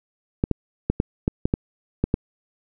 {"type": "clicks", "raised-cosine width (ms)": 3, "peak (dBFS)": -6, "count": 9, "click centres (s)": [0.439, 0.513, 0.9, 1.001, 1.279, 1.455, 1.539, 2.04, 2.141], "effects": []}